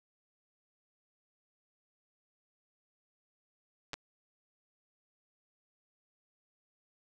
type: clicks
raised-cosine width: 0.2 ms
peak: -21 dBFS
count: 2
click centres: 3.933 / 3.94 s
effects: none